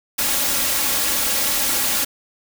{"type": "noise with comb filter", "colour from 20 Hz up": "white", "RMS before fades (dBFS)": -20, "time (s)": [0.18, 2.05], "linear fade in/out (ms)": 10, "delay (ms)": 3.6, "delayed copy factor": 0.55, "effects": []}